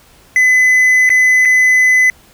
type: tone with dropouts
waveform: triangle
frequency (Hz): 2015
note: B6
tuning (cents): +34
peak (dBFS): -5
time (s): 0.36-2.1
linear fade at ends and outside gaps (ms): 1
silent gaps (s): 1.092-1.102 / 1.452-1.455
effects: pink hiss -46 dBFS RMS until 2.33 s